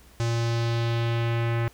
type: tone with low-pass filter sweep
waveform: square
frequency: 116.54 Hz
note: A#2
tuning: in tune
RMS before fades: -25 dBFS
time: 0.2-1.68 s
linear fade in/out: 0 ms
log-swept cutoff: 6500 to 2100 Hz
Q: 1.7
effects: added 60 Hz sine -54 dBFS peak until 1.73 s + pink hiss -55 dBFS RMS until 1.73 s